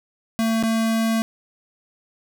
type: tone with dropouts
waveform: square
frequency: 224.9 Hz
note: A3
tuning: 38 cents sharp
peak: -19 dBFS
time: 0.39-1.22 s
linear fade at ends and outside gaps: 0 ms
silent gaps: 0.627-0.635 s
effects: none